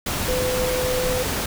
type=tone in noise; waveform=sine; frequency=505 Hz; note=B4; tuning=39 cents sharp; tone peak=-22 dBFS; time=0.28-1.23 s; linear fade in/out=5 ms; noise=pink; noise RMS=-25 dBFS; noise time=0.06-1.46 s; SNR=0 dB; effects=none